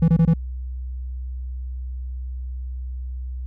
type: tone bursts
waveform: triangle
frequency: 164.81 Hz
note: E3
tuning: in tune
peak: -10 dBFS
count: 4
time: 0.02-0.337 s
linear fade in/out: 5 ms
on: 62 ms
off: 23 ms
effects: added 63 Hz sine -27 dBFS peak until 3.46 s